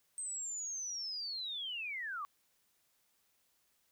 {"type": "linear sweep", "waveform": "sine", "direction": "down", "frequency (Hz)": [8350, 1100], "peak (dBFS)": -38, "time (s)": [0.18, 2.25], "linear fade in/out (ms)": 0, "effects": ["white hiss -75 dBFS RMS until 3.91 s"]}